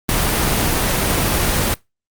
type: noise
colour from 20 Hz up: pink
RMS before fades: -17 dBFS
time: 0.09-1.74 s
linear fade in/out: 0 ms
effects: noise-tail reverb RT60 0.2 s tail -23 dB re dry + Opus 24 kbps